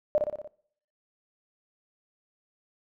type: tone with echo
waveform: sine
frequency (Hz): 601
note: D5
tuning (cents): +40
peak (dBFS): -19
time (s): 0.15-0.18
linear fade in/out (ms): 0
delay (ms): 59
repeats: 5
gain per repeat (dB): -4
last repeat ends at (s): 0.475
effects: noise-tail reverb RT60 0.6 s tail -21 dB re dry